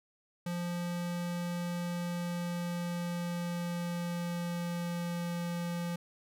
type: tone with pitch glide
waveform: square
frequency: 174.4 to 172.6 Hz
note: F3 to F3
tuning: -2 to -20 cents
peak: -34 dBFS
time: 0.46-5.96 s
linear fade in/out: 5 ms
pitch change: -18 cents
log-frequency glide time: 1.88-5.38 s
effects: none